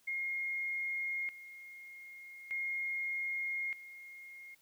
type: tone with tremolo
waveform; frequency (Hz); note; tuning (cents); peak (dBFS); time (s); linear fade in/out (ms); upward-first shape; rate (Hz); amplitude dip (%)
sine; 2141; C7; +39; -34; 0.07-4.55; 10; square; 0.41; 80
effects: white hiss -69 dBFS RMS until 4.61 s